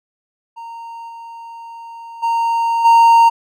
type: tone with level steps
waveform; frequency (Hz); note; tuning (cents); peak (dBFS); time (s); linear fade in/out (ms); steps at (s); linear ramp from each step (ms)
triangle; 924; A#5; -16; -27 / -29 / -12 / -4; 0.56-3.3; 20; 1.08 / 2.22 / 2.84; 20
effects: none